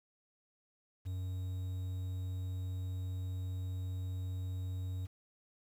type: tone with quantisation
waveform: triangle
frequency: 92.5 Hz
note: F#2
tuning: in tune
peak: -34 dBFS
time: 1.05-5.07 s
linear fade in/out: 20 ms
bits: 10
effects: none